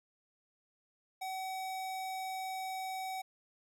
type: tone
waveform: square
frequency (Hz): 757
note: F#5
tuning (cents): +39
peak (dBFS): -38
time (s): 1.21-3.22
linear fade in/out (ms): 10
effects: none